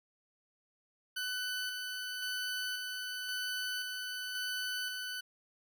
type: tone with tremolo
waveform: 20% pulse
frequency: 1499 Hz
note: F#6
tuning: 22 cents sharp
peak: -30 dBFS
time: 1.16-5.21 s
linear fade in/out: 10 ms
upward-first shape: square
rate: 0.94 Hz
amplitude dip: 30%
effects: none